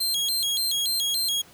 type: tone with vibrato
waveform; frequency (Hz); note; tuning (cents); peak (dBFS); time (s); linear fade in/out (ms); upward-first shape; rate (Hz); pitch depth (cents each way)
sawtooth; 3699; A#7; -14; -20; 0-1.42; 10; square; 3.5; 200
effects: pink hiss -51 dBFS RMS until 1.53 s + high-pass 80 Hz 12 dB/octave